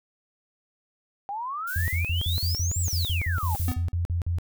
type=exponential two-way sweep; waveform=sine; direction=up then down; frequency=780 to 7920 to 780 Hz; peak=-29 dBFS; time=1.29-3.56 s; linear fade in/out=0 ms; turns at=2.81 s
type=noise with tremolo; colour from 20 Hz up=violet; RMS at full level=-35 dBFS; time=1.67-3.74 s; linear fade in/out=5 ms; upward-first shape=sine; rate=1.7 Hz; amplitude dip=75%
type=tone bursts; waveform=sine; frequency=86.3 Hz; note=F2; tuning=20 cents flat; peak=-23 dBFS; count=16; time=1.76-4.385 s; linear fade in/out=0 ms; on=120 ms; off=47 ms
type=tone with exponential decay; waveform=square; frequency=251.1 Hz; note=B3; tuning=29 cents sharp; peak=-27 dBFS; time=3.68-3.92 s; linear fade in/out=1 ms; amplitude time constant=52 ms
effects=none